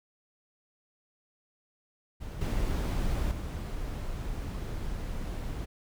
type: noise with level steps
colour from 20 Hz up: brown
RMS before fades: -38 / -29 / -35 dBFS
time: 2.2-5.66 s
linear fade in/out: 20 ms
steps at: 2.41 / 3.31 s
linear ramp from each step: 5 ms
effects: none